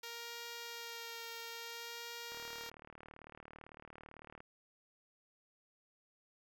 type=tone with vibrato; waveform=5% pulse; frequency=466.2 Hz; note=A#4; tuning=in tune; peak=-33 dBFS; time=0.03-2.7 s; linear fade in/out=5 ms; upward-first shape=sine; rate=0.58 Hz; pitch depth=14 cents each way
type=click train; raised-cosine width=0.5 ms; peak=-37 dBFS; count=80; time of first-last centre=2.32-4.404 s; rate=37.9 Hz
effects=none